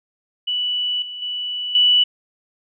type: tone with level steps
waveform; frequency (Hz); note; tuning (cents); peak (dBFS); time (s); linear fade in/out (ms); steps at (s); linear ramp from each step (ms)
sine; 2960; F#7; 0; -19 / -29 / -23 / -11; 0.47-2.04; 10; 1.02 / 1.22 / 1.75; 2
effects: none